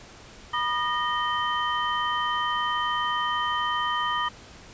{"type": "tone cluster", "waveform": "sine", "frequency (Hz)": [974, 1221, 1862, 3080], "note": ["B5", "D#6", "A#6", "G7"], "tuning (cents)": [-24, -33, -2, -31], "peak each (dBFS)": [-29, -27, -31, -32], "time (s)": [0.53, 4.29], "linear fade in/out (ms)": 10, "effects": ["pink hiss -47 dBFS RMS until 4.73 s", "resampled to 16000 Hz"]}